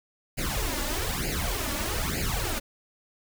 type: noise with flanger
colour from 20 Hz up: pink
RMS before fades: -29 dBFS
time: 0.37-2.6 s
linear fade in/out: 20 ms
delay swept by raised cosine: 0.42 to 3.52 ms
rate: 1.1 Hz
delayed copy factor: +0.9
effects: none